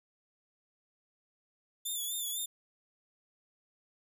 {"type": "tone with vibrato", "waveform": "5% pulse", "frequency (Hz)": 3500, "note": "A7", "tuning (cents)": -10, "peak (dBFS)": -27, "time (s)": [1.85, 2.46], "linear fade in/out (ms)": 10, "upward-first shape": "sine", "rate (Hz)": 4, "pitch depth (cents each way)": 69, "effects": []}